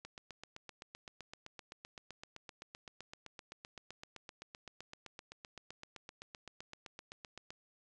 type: click train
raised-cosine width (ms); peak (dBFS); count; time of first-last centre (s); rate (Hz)
0.2; -30; 59; 0.05-7.505; 7.78
effects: resampled to 24000 Hz